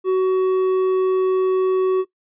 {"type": "tone with hard clipping", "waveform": "sine", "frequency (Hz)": 374.7, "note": "F#4", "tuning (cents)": 22, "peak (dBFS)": -16, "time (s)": [0.04, 2.05], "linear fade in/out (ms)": 50, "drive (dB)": 5, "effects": ["noise-tail reverb RT60 0.1 s tail -18 dB re dry", "resampled to 8000 Hz"]}